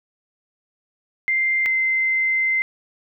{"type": "tone pair in turn", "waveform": "sine", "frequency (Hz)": [2093, 2074], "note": ["C7", "C7"], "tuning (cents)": [0, -16], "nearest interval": "unison", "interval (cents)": 16, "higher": "first", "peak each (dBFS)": -17, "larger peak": "neither", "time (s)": [[1.28, 1.66], [1.66, 2.62]], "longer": "second", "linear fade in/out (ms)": 0, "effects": []}